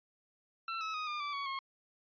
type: tone with pitch steps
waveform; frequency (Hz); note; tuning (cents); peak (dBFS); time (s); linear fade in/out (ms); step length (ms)
sawtooth; 1342 / 1294.8 / 1249.2 / 1205.3 / 1162.9 / 1122 / 1082.5; E6 / E6 / D#6 / D6 / D6 / C#6 / C#6; +31 / -31 / +7 / +45 / -17 / +21 / -41; -32; 0.68-1.59; 2; 130
effects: resampled to 11025 Hz